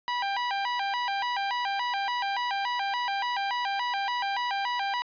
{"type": "tone with vibrato", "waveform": "sawtooth", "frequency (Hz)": 880, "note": "A5", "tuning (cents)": 0, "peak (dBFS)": -23, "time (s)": [0.08, 5.02], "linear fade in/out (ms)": 0, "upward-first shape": "square", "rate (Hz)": 3.5, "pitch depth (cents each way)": 180, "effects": ["resampled to 11025 Hz", "9-bit"]}